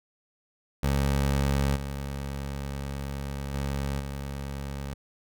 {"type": "tone with level steps", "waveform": "20% pulse", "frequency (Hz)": 69.3, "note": "C#2", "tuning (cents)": 0, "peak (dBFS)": [-18, -27, -23, -28], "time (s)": [0.83, 4.94], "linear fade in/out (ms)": 5, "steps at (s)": [1.75, 3.53, 3.99], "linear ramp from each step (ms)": 20, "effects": []}